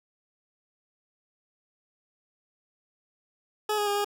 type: tone with pitch steps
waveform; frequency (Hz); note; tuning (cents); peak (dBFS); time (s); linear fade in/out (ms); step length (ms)
20% pulse; 424.1 / 414.5 / 407.1 / 410; G#4 / G#4 / G#4 / G#4; +36 / -3 / -35 / -22; -20; 3.69-4.046; 5; 89
effects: none